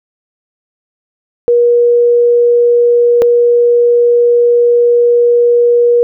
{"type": "tone pair in turn", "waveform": "sine", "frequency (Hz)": [478.3, 478.3], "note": ["A#4", "A#4"], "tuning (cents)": [44, 44], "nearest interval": "unison", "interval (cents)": 0, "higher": "neither", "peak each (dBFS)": -5, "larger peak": "neither", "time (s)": [[1.48, 3.22], [3.22, 6.03]], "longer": "second", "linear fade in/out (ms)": 0, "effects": []}